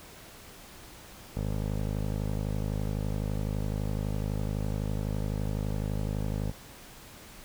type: tone with low-pass filter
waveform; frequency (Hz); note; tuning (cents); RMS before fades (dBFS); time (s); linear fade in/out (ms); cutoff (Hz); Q
15% pulse; 51.91; G#1; 0; -31; 1.35-6.52; 20; 590; 0.81
effects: pink hiss -49 dBFS RMS until 7.44 s